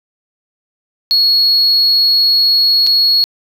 sine tone with dropouts, 4334 Hz, C#8, 40 cents flat, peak -6 dBFS, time 1.11-3.24 s, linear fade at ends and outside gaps 0 ms, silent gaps 2.866-2.871 s, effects tanh soft clip ceiling -6 dBFS + 8-bit

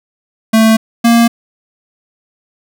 square tone pair in turn, 222 / 233.3 Hz, A3 / A#3, +16 / +2 cents, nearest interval minor second, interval 86 cents, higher second, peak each -6 dBFS, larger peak neither, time 0.53-0.77 / 1.04-1.28 s, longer neither, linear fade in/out 10 ms, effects none

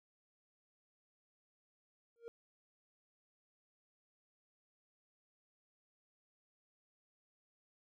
triangle tone with exponential growth, 466.2 Hz, A#4, in tune, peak -39 dBFS, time 2.16-2.28 s, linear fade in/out 0 ms, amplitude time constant 26 ms, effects none

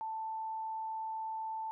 sine tone, 884 Hz, A5, 8 cents sharp, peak -36 dBFS, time 0.01-1.71 s, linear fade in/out 0 ms, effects none

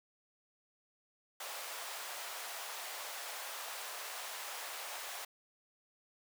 pink high-pass noise, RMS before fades -44 dBFS, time 1.4-5.25 s, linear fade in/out 5 ms, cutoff 610 Hz, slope 24 dB/octave, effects none

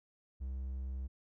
triangle tone, 65.41 Hz, C2, in tune, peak -35 dBFS, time 0.4-1.08 s, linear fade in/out 20 ms, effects none

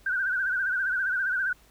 sine tone with vibrato, 1521 Hz, F#6, 47 cents sharp, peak -24 dBFS, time 0.06-1.53 s, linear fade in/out 5 ms, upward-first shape triangle, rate 15 Hz, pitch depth 110 cents each way, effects added 50 Hz sine -58 dBFS peak until 1.7 s + pink hiss -59 dBFS RMS until 1.7 s

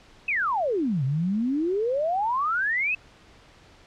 sine exponential two-way sweep, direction down then up, 2655 to 127.3 to 2655 Hz, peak -22 dBFS, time 0.28-2.95 s, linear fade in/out 5 ms, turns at 1.04 s, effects pink hiss -53 dBFS RMS until 3.86 s + low-pass 5000 Hz 12 dB/octave

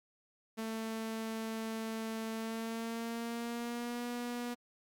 sawtooth tone with pitch glide, 222.8 to 241.6 Hz, A3 to B3, +22 to -38 cents, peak -33 dBFS, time 0.57-4.55 s, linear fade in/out 20 ms, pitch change +140 cents, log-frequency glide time 2.33-4.06 s, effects Opus 48 kbps

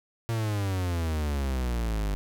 45% pulse exponential sweep, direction down, 116.54 to 49 Hz, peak -26 dBFS, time 0.29-2.15 s, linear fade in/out 0 ms, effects none

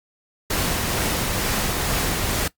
pink noise with tremolo, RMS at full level -22 dBFS, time 0.5-2.48 s, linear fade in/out 5 ms, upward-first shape triangle, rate 2.2 Hz, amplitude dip 25%, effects noise-tail reverb RT60 0.1 s tail -19 dB re dry + Opus 48 kbps

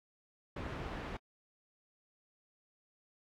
pink low-pass noise, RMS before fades -42 dBFS, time 0.56-1.17 s, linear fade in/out 5 ms, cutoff 2000 Hz, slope 12 dB/octave, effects AAC 64 kbps

